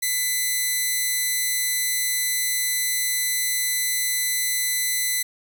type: tone pair together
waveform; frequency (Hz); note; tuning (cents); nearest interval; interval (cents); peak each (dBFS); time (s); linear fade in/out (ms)
5% pulse; 2000 / 2122; B6 / C7; +21 / +24; minor second; 103; -11 / -23; 0.02-5.23; 10
effects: none